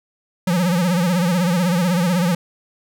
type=tone with vibrato; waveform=square; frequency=176.9 Hz; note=F3; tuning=23 cents sharp; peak=-16 dBFS; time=0.47-2.35 s; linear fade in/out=5 ms; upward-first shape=sine; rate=16 Hz; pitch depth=110 cents each way; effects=none